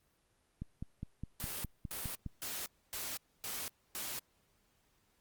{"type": "click train", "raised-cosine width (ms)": 5, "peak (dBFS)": -28, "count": 9, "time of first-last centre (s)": [0.62, 2.263], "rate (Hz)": 4.87}
{"type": "noise bursts", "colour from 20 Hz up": "white", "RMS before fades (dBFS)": -41, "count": 6, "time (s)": [1.4, 4.19], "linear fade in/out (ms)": 0, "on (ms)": 240, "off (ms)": 270}
{"effects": ["pink hiss -74 dBFS RMS until 5.2 s", "Opus 32 kbps"]}